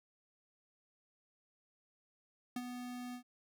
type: tone with ADSR envelope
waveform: square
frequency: 246.9 Hz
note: B3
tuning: in tune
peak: -36 dBFS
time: 2.56-3.23 s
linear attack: 4 ms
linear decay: 44 ms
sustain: -7 dB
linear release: 90 ms
effects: none